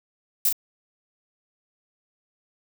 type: noise with echo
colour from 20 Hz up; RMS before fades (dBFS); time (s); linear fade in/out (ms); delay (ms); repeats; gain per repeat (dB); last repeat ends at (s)
violet; -20; 0.45-0.49; 2; 37; 1; -5; 0.527
effects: none